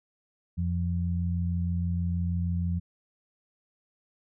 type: tone pair together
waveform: sine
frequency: 87.31 / 173.66 Hz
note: F2 / F3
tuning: 0 / -9 cents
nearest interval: octave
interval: 1191 cents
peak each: -27 / -30 dBFS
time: 0.57-2.8 s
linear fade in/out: 20 ms
effects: none